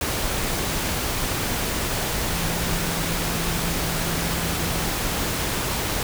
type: tone in noise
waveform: sine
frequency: 167.8 Hz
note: E3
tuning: 31 cents sharp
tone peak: -30 dBFS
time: 2.27-4.93 s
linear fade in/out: 2 ms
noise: pink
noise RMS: -25 dBFS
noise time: 0.01-6.03 s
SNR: -8 dB
effects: none